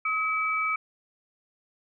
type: tone pair together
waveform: sine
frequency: 1275.3 / 2300 Hz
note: D#6 / D7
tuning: +42 / -37 cents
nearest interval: minor seventh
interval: 1021 cents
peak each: -27 dBFS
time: 0.05-0.76 s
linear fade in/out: 5 ms
effects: none